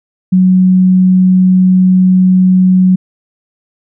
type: tone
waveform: sine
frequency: 185 Hz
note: F#3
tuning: in tune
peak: -4 dBFS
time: 0.32-2.96 s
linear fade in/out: 10 ms
effects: none